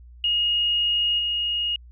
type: tone with level steps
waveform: sine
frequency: 2867 Hz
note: F7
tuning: 45 cents sharp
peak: -19 / -22 dBFS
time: 0.24-1.76 s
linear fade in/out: 2 ms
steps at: 1.18 s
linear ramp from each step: 20 ms
effects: added 60 Hz sine -43 dBFS peak until 1.91 s